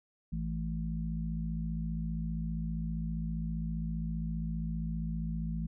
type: harmonic tone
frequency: 55.1 Hz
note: A1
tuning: 3 cents sharp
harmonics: 1 / 3 / 4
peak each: -36 / -35 / -40 dBFS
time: 0.32-5.67 s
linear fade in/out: 10 ms
effects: none